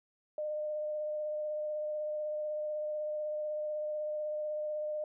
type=tone with vibrato; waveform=sine; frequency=606 Hz; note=D#5; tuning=46 cents flat; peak=-33 dBFS; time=0.38-5.04 s; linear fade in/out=2 ms; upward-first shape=triangle; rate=16 Hz; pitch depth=15 cents each way; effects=none